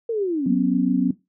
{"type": "linear sweep", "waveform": "sine", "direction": "down", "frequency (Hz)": [471.4, 220], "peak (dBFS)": -20, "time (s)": [0.09, 0.53], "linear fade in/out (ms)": 5}
{"type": "chord", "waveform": "sine", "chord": "F# suspended fourth", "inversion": "none", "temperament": "equal with one note detuned", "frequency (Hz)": [185, 246.9, 273.4], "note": ["F#3", "B3", "C#4"], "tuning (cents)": [0, 0, -24], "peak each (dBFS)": -21, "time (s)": [0.46, 1.11], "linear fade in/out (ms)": 5}
{"effects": ["noise-tail reverb RT60 0.2 s tail -17 dB re dry"]}